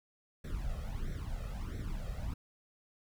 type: noise with flanger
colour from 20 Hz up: brown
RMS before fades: -38 dBFS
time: 0.44-2.34 s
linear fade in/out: 5 ms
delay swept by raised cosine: 0.51 to 1.61 ms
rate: 1.5 Hz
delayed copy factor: +0.85
effects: none